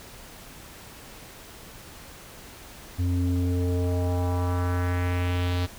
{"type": "tone with low-pass filter sweep", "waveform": "square", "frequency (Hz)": 89, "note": "F2", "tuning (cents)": 33, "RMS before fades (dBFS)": -25, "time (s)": [2.98, 5.67], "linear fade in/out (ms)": 20, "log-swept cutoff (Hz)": [200, 4300], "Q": 2.1, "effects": ["pink hiss -45 dBFS RMS until 5.78 s"]}